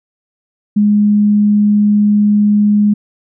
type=tone; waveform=sine; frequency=207.7 Hz; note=G#3; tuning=in tune; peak=-7 dBFS; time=0.76-2.94 s; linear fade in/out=10 ms; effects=none